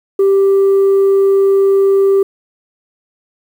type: tone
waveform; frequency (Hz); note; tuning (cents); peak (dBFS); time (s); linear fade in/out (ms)
sine; 392; G4; 0; -5; 0.19-2.23; 5
effects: tanh soft clip ceiling -6 dBFS + 7-bit